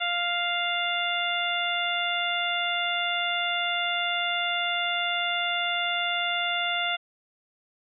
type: harmonic tone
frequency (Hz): 699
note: F5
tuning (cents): +1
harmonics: 1 / 2 / 3 / 4 / 5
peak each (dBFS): -31 / -31 / -31 / -31 / -31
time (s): 0-6.97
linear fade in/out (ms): 20
effects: none